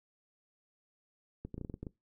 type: clicks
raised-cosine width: 3 ms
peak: -28 dBFS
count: 9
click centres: 1.45 / 1.543 / 1.58 / 1.613 / 1.648 / 1.698 / 1.741 / 1.83 / 1.868 s
effects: noise-tail reverb RT60 0.2 s tail -21 dB re dry